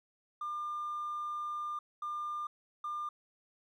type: tone bursts at uneven times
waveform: triangle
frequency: 1200 Hz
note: D6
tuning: 37 cents sharp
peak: -32 dBFS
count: 3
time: 0.41-1.79 / 2.02-2.47 / 2.84-3.09 s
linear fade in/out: 5 ms
effects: tanh soft clip ceiling -32 dBFS